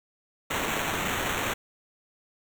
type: noise with sample-and-hold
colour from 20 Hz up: white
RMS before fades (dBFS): -29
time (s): 0.5-1.54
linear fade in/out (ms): 10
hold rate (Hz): 4900
effects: none